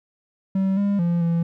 triangle tone with pitch steps, 192.1 / 201.2 / 171.7 / 168.4 Hz, G3 / G3 / F3 / E3, -35 / +45 / -29 / +37 cents, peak -16 dBFS, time 0.55-1.43 s, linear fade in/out 5 ms, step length 220 ms, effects none

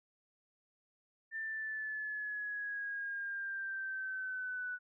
sine exponential sweep, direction down, 1790 to 1480 Hz, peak -37 dBFS, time 1.31-4.79 s, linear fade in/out 50 ms, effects none

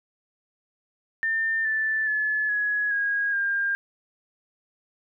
sine tone with pitch steps, 1800 / 1758.9 / 1718.7 / 1679.5 / 1641.1 / 1603.6 Hz, A6 / A6 / A6 / G#6 / G#6 / G6, +39 / -1 / -41 / +19 / -21 / +39 cents, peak -22 dBFS, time 1.23-3.75 s, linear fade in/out 0 ms, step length 420 ms, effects none

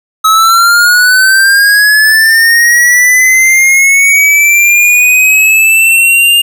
square linear sweep, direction up, 1279 to 2819 Hz, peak -4 dBFS, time 0.24-6.42 s, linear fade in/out 10 ms, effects 7-bit

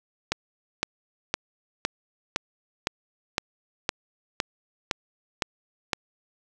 click train, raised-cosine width 0.2 ms, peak -6 dBFS, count 12, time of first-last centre 0.32-5.932 s, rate 1.96 Hz, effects none

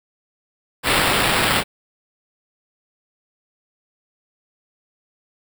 white noise with sample-and-hold, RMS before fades -18 dBFS, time 0.83-1.64 s, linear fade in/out 50 ms, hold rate 6300 Hz, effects none

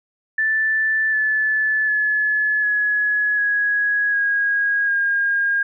sine tone with pitch steps, 1760 / 1735.8 / 1711.9 / 1688.3 / 1665.1 / 1642.1 / 1619.5 Hz, A6 / A6 / A6 / G#6 / G#6 / G#6 / G#6, 0 / -24 / -48 / +28 / +4 / -20 / -44 cents, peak -16 dBFS, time 0.38-5.63 s, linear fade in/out 5 ms, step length 750 ms, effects none

